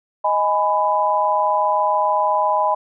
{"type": "chord", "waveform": "sine", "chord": "G# minor", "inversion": "second", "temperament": "just", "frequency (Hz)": [623, 830.6, 996.7], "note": ["D#5", "G#5", "B5"], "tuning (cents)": [2, 0, 16], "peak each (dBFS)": [-21, -20, -18], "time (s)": [0.24, 2.75], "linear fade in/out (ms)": 10, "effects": []}